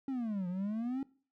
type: exponential two-way sweep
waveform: triangle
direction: down then up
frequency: 277.2 to 175 to 276.5 Hz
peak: -31 dBFS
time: 0.08-1.03 s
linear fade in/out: 2 ms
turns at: 0.48 s
effects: noise-tail reverb RT60 0.4 s tail -20 dB re dry